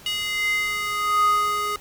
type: tone with high-pass filter sweep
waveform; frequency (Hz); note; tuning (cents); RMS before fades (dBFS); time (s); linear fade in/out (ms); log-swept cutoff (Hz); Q
square; 415.3; G#4; 0; -23; 0.06-1.76; 2; 2800 to 870; 5.9
effects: pink hiss -46 dBFS RMS until 1.8 s